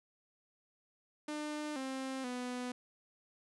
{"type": "tone with pitch steps", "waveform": "sawtooth", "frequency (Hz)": [300.5, 264.7, 248.4], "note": ["D4", "C4", "B3"], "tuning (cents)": [40, 20, 10], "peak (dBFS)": -34, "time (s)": [1.28, 2.72], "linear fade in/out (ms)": 5, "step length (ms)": 480, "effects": ["resampled to 24000 Hz"]}